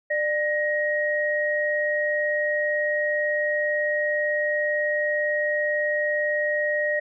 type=tone pair together; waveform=sine; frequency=597 / 1883.9 Hz; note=D5 / A#6; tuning=+28 / +18 cents; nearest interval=octave + minor sixth; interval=1990 cents; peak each=-24 dBFS; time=0.1-7 s; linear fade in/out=10 ms; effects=none